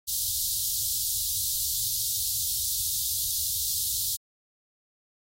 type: band-stop noise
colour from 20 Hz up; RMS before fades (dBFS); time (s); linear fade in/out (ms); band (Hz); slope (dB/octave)
white; -28; 0.07-4.17; 20; 120 to 3600; 48
effects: AAC 48 kbps